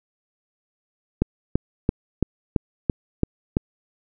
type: click train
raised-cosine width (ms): 3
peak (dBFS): -5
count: 8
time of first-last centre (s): 1.22-3.569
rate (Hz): 2.98
effects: none